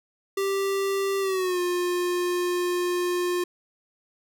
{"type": "tone with pitch glide", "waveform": "square", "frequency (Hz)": [392, 355.3], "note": ["G4", "F4"], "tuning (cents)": [0, 30], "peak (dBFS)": -24, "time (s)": [0.37, 3.44], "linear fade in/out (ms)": 5, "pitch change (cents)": -170, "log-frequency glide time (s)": [1.2, 1.6], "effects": []}